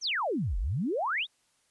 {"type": "exponential two-way sweep", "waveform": "sine", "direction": "down then up", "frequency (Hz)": [6645, 40.15, 3904], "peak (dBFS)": -27, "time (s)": [0.01, 1.27], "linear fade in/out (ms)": 50, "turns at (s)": 0.58, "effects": ["white hiss -70 dBFS RMS until 1.7 s", "resampled to 24000 Hz"]}